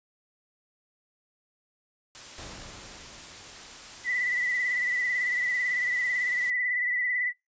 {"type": "noise", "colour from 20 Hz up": "white", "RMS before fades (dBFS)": -44, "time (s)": [2.15, 6.5], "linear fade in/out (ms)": 0}
{"type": "noise with exponential decay", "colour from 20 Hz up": "pink", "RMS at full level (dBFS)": -41, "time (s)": [2.38, 4.96], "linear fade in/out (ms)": 2, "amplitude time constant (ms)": 560}
{"type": "tone with vibrato", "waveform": "sine", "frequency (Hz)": 1975.5, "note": "B6", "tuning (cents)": 0, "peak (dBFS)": -25, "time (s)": [4.04, 7.33], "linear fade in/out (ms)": 50, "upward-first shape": "sine", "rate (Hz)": 18, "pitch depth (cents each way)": 43}
{"effects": ["noise-tail reverb RT60 0.2 s tail -24 dB re dry", "resampled to 16000 Hz"]}